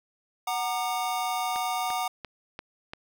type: chord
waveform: square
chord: Gb augmented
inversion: none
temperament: equal with one note detuned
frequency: 740 / 932.3 / 1204.9 Hz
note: Gb5 / Bb5 / D6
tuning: 0 / 0 / +44 cents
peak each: -30 / -34 / -34 dBFS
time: 0.47-2.08 s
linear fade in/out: 5 ms
type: click train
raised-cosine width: 0.3 ms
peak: -21 dBFS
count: 5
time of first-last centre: 1.56-2.935 s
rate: 2.91 Hz
effects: none